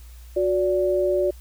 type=tone pair together; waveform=sine; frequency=365.4 / 580 Hz; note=F#4 / D5; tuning=-22 / -22 cents; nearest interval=minor sixth; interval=800 cents; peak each=-21 dBFS; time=0.36-1.31 s; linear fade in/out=10 ms; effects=added 60 Hz sine -40 dBFS peak until 1.4 s + white hiss -54 dBFS RMS until 1.4 s